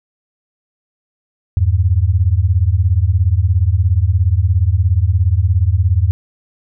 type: beating tone pair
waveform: sine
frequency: 82.41 / 99.41 Hz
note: E2 / G2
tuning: 0 / +25 cents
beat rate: 17 Hz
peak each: -13 dBFS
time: 1.57-6.11 s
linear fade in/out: 0 ms
effects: none